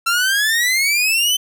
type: exponential sweep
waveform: sawtooth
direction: up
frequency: 1347 to 3085 Hz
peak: -11 dBFS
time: 0.06-1.37 s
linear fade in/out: 10 ms
effects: none